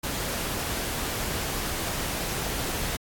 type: noise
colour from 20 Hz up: pink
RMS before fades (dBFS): -30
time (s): 0.03-2.97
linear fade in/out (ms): 10
effects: AAC 64 kbps